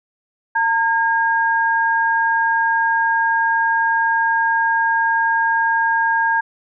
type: tone pair together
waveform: sine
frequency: 910.3 / 1622 Hz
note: A#5 / G#6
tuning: -41 / -41 cents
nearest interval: minor seventh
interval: 1000 cents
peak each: -17 dBFS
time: 0.55-6.41 s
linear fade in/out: 10 ms
effects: none